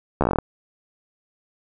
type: slowing click train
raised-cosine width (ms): 1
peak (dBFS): -5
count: 10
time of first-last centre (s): 0.21-0.387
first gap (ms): 13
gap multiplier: 1.1
effects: none